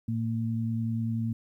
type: tone pair together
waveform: sine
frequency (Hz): 113.8 / 227.6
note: A#2 / A#3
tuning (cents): -41 / -41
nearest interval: octave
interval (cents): 1200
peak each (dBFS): -29 / -30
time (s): 0.08-1.33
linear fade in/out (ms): 5
effects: 11-bit